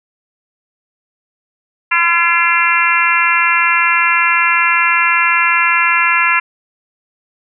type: harmonic tone with a mistuned harmonic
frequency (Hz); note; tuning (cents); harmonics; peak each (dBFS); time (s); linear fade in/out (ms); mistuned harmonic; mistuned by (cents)
340; F4; -46; 3 / 4 / 5 / 6 / 7 / 8; -17 / -17 / -17 / -17 / -17 / -17; 1.91-6.4; 10; 6; +38
effects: none